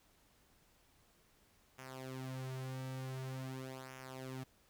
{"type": "tone with flanger", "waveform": "sawtooth", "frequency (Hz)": 130.81, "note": "C3", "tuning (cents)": 0, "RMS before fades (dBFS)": -45, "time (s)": [1.78, 4.44], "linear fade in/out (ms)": 10, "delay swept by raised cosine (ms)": [0.23, 4.83], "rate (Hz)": 0.46, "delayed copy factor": -0.75, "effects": ["pink hiss -70 dBFS RMS until 4.69 s"]}